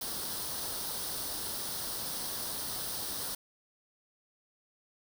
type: noise with comb filter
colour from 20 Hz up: white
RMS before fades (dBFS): -37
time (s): 0.01-3.35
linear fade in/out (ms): 5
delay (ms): 0.21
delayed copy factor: +0.65
effects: none